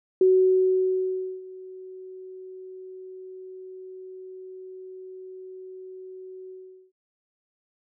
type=tone with ADSR envelope; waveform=sine; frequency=373.6 Hz; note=F#4; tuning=17 cents sharp; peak=-14 dBFS; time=0.21-6.92 s; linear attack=3 ms; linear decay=1200 ms; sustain=-24 dB; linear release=420 ms; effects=none